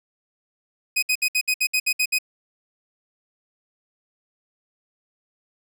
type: tone bursts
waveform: sawtooth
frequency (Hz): 2507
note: D#7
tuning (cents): +12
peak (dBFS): -15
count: 10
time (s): 0.96-2.187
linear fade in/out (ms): 10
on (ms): 66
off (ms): 63
effects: none